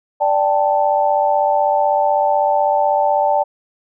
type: chord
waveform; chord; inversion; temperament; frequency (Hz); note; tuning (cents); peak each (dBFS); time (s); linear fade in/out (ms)
sine; D suspended fourth; none; equal; 587.3 / 784 / 880; D5 / G5 / A5; 0 / 0 / 0; -17; 0.2-3.44; 20
effects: none